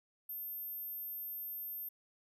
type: tone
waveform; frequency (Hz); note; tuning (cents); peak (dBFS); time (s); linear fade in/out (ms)
sine; 13290; G#9; 0; -40; 0.29-1.89; 5
effects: none